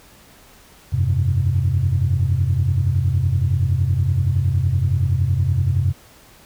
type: chord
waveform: sine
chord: F suspended second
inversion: none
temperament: equal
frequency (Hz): 87.31 / 98 / 130.81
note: F2 / G2 / C3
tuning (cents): 0 / 0 / 0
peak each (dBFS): -19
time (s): 0.92-5.93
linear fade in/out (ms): 20
effects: tanh soft clip ceiling -8 dBFS + pink hiss -48 dBFS RMS until 6.45 s